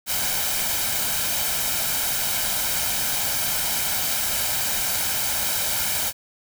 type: noise with comb filter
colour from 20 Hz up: white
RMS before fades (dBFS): -24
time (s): 0.06-6.13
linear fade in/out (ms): 50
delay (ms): 1.3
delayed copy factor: +0.55
effects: none